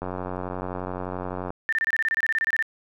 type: click train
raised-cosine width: 1 ms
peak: -17 dBFS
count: 137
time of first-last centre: 0.02-1.505 s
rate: 91.6 Hz
type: tone bursts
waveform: sine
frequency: 1792 Hz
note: A6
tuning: 31 cents sharp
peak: -20 dBFS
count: 16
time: 1.69-2.625 s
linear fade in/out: 0 ms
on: 35 ms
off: 25 ms
effects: none